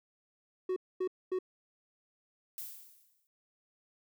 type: tone bursts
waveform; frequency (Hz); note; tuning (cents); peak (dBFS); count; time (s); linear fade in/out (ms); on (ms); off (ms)
triangle; 370.6; F#4; +3; -28; 3; 0.69-1.389; 5; 73; 240
type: noise with exponential decay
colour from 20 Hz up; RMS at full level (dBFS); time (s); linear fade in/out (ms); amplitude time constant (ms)
violet; -40; 2.58-3.27; 0; 150
effects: none